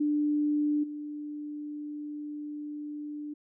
sine tone with level steps, 296.5 Hz, D4, 17 cents sharp, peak -24 / -35 dBFS, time 0-3.34 s, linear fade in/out 10 ms, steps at 0.83 s, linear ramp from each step 10 ms, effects none

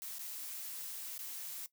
blue noise with dropouts, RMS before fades -44 dBFS, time 0.02-1.66 s, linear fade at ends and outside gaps 0 ms, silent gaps 0.184-0.193 / 1.179-1.191 s, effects noise-tail reverb RT60 0.1 s tail -17 dB re dry

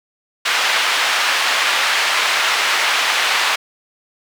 white band-pass noise, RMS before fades -17 dBFS, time 0.45-3.56 s, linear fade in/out 10 ms, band 890 to 2900 Hz, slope 12 dB/octave, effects none

